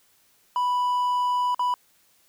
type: tone with dropouts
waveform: triangle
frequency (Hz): 987.8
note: B5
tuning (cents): 0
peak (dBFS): -19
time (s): 0.56-1.74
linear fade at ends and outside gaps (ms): 1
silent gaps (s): 1.546-1.594
effects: white hiss -62 dBFS RMS until 2.28 s